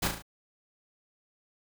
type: noise with echo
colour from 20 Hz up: pink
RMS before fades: -28 dBFS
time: 0.02-0.08 s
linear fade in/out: 10 ms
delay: 36 ms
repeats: 4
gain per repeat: -5 dB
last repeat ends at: 0.224 s
effects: none